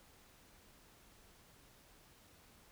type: silence
effects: pink hiss -64 dBFS RMS until 2.71 s